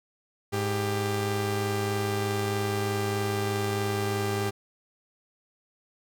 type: tone pair together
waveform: sawtooth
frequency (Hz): 104.8 / 396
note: G#2 / G4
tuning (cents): +16 / +18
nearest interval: octave + major seventh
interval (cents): 2302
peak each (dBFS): -25 / -25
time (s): 0.52-4.51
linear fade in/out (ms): 20
effects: none